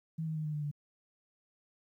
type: tone with pitch steps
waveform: sine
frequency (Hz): 161 / 157.96 / 154.98 / 152.05 / 149.18 / 146.36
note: E3 / D#3 / D#3 / D#3 / D3 / D3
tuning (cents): -41 / +26 / -7 / -40 / +27 / -6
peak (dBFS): -33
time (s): 0.18-0.714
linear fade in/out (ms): 10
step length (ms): 89
effects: 12-bit